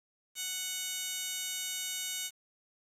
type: tone with high-pass filter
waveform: 15% pulse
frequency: 740 Hz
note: F#5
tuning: in tune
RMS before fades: -37 dBFS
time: 0.35-2.31 s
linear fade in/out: 50 ms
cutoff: 4300 Hz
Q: 1.3
effects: resampled to 32000 Hz + 9-bit